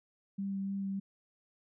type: tone with vibrato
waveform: sine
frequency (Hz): 196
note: G3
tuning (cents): 0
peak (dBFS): -33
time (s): 0.38-1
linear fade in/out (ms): 10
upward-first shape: sine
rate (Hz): 3.4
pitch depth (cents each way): 11
effects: none